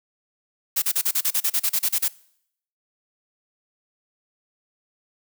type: noise bursts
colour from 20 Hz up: blue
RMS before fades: -21 dBFS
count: 14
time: 0.76-2.083 s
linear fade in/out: 10 ms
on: 62 ms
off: 35 ms
effects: noise-tail reverb RT60 0.7 s tail -22 dB re dry